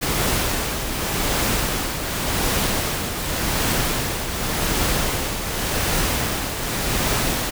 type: noise with tremolo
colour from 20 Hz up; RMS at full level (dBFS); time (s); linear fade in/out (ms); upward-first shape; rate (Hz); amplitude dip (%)
pink; -20; 0.01-7.51; 20; triangle; 0.88; 55
effects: none